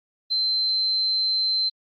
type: tone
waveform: sine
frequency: 4100 Hz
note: C8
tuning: 36 cents flat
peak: -20 dBFS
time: 0.3-1.7 s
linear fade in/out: 20 ms
effects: Opus 24 kbps